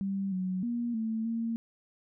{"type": "tone with pitch steps", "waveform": "sine", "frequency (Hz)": [195.6, 185.3, 237.6, 222.4, 228.9], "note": ["G3", "F#3", "A#3", "A3", "A#3"], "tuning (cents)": [-4, 3, 33, 19, -31], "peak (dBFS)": -29, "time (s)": [0.01, 1.56], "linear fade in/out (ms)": 0, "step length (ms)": 310, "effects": []}